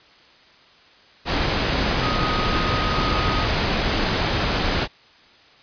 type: tone in noise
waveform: sine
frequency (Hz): 1250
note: D#6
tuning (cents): +8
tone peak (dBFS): -26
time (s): 2-3.47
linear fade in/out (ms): 50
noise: pink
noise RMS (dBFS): -21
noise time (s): 1.25-4.88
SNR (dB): -8
effects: white hiss -51 dBFS RMS until 5.62 s + resampled to 11025 Hz